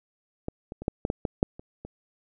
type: clicks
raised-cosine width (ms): 2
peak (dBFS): -17 / -23 / -24 / -11 / -13 / -13 / -13 / -6 / -28 / -25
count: 10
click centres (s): 0.484 / 0.721 / 0.82 / 0.881 / 1.051 / 1.101 / 1.252 / 1.429 / 1.595 / 1.85
effects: none